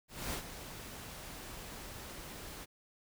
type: noise with ADSR envelope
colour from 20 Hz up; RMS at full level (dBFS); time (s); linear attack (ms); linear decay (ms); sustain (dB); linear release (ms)
pink; -37; 0.08-2.66; 250; 89; -10; 28
effects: none